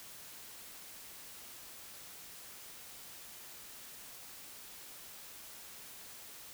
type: silence
effects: white hiss -51 dBFS RMS until 6.53 s